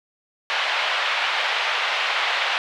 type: band-pass noise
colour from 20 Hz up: white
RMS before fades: -23 dBFS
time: 0.5-2.58 s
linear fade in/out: 0 ms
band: 630 to 3300 Hz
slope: 24 dB/octave
effects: none